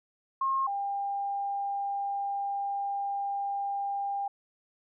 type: tone pair in turn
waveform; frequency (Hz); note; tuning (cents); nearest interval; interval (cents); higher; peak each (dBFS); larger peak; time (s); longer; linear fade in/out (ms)
sine; 1074 / 799.3; C6 / G5; +45 / +33; perfect fourth; 512; first; -25 / -29; first; 0.41-0.67 / 0.67-4.28; second; 5
effects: none